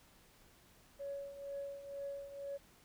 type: tone with tremolo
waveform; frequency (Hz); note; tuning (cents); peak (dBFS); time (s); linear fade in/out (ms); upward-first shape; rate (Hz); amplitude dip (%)
sine; 560; C#5; +18; -38; 0.99-2.58; 20; triangle; 2.1; 75
effects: tanh soft clip ceiling -35 dBFS + pink hiss -65 dBFS RMS until 2.84 s

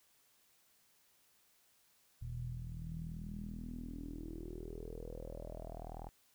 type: tone with low-pass filter sweep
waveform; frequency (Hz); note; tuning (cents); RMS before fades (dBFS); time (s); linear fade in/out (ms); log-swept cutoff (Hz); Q
sawtooth; 40.3; E1; -38; -45; 2.21-6.09; 0; 110 to 820; 7.3
effects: white hiss -71 dBFS RMS until 6.34 s

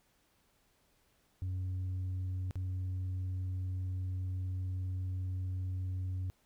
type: tone with dropouts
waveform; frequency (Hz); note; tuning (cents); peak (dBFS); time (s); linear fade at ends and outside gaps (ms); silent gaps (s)
sine; 92.5; F#2; 0; -31; 1.42-6.3; 0; 2.509-2.556
effects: tanh soft clip ceiling -33 dBFS + pink hiss -72 dBFS RMS until 6.45 s

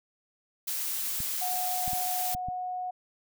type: noise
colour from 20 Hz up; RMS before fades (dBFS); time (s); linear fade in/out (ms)
blue; -32; 0.67-2.35; 10
type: clicks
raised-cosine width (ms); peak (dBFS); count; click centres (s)
5; -27; 5; 1.204 / 1.879 / 1.933 / 2.349 / 2.486
type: tone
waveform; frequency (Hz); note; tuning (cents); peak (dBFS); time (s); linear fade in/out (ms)
sine; 731; F#5; -21; -31; 1.41-2.91; 10
effects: none

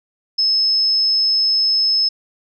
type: tone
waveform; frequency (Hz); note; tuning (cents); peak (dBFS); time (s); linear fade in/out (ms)
sine; 5200; E8; -24; -13; 0.38-2.09; 10
effects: none

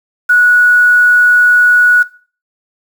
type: tone with quantisation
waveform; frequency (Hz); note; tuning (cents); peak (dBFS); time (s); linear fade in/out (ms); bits
sine; 1465; F#6; -18; -5; 0.29-2.03; 10; 5
effects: noise-tail reverb RT60 0.4 s tail -18 dB re dry

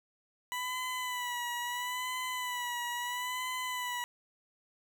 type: tone with vibrato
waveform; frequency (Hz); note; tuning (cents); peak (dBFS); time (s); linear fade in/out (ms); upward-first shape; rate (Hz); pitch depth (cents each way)
20% pulse; 987.8; B5; 0; -29; 0.52-4.04; 0; sine; 0.75; 46
effects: 10-bit

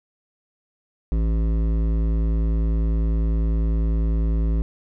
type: tone with hard clipping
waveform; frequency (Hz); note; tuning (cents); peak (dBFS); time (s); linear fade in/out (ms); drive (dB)
sine; 55; A1; 0; -20; 1.12-4.62; 0; 13
effects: none

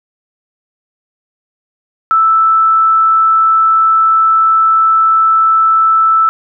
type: tone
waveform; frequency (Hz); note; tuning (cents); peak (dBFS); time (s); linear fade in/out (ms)
sine; 1318.5; E6; 0; -6; 2.11-6.29; 0
effects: none

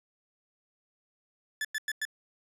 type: tone bursts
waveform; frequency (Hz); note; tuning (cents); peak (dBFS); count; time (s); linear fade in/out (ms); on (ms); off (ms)
40% pulse; 1734; A6; -26; -29; 4; 1.61-2.052; 2; 37; 98
effects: resampled to 32000 Hz

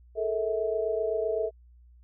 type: tone cluster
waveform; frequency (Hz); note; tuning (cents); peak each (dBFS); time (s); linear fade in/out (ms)
sine; 429 / 456.8 / 647; A4 / A#4 / E5; -44 / -35 / -32; -30; 0.15-1.51; 50
effects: added 60 Hz sine -52 dBFS peak until 2.03 s

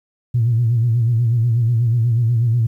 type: tone with vibrato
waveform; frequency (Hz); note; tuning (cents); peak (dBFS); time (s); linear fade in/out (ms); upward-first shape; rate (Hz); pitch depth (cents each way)
sine; 117; A#2; +7; -12; 0.34-2.67; 10; sine; 8.2; 85
effects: tanh soft clip ceiling -8 dBFS + 9-bit

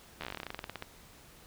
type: slowing click train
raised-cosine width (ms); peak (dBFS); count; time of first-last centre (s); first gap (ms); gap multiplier
0.3; -22; 20; 0.21-0.824; 12; 1.1
effects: pink hiss -56 dBFS RMS until 1.46 s

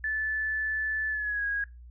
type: tone with pitch glide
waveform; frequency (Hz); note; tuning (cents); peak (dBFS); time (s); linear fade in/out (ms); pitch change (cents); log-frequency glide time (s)
sine; 1744 to 1646.1; A6 to G#6; -16 to -16; -27; 0.04-1.64; 2; -100; 1.09-1.44
effects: noise-tail reverb RT60 0.2 s tail -19 dB re dry + added 60 Hz sine -45 dBFS peak until 1.9 s

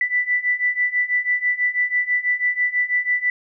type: beating tone pair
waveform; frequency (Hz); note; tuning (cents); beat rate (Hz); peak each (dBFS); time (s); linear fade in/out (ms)
sine; 1975.5 / 1981.6; B6 / B6; 0 / +5; 6.1; -22 / -20; 0.01-3.3; 2
effects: none

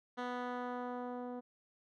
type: tone with low-pass filter sweep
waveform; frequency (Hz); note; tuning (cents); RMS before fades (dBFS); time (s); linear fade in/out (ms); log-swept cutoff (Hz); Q
10% pulse; 246.9; B3; 0; -41; 0.17-1.41; 20; 3000 to 520; 0.71
effects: none

